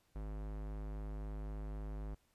square tone with low-pass filter, 51.91 Hz, G#1, in tune, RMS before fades -43 dBFS, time 0.15-2.15 s, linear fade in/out 10 ms, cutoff 1300 Hz, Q 0.57, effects pink hiss -75 dBFS RMS until 2.34 s + resampled to 32000 Hz

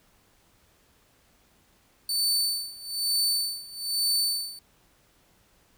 sawtooth tone with tremolo, 4524 Hz, C#8, 34 cents sharp, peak -19 dBFS, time 2.09-4.59 s, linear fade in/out 2 ms, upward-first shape sine, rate 1.1 Hz, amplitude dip 90%, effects pink hiss -63 dBFS RMS until 5.77 s

